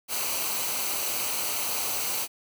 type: noise with comb filter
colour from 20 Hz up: white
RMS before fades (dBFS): -29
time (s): 0.08-2.28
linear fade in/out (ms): 50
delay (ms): 0.57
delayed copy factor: -0.55
effects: none